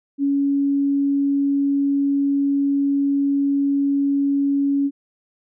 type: tone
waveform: sine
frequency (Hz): 280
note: C#4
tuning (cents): +18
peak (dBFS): -16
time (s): 0.18-4.91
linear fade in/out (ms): 50
effects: none